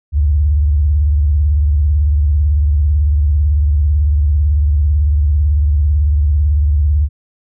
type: tone with vibrato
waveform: sine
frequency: 73.42 Hz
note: D2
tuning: in tune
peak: -9 dBFS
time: 0.12-7.09 s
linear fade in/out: 50 ms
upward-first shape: sine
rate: 18 Hz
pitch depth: 160 cents each way
effects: none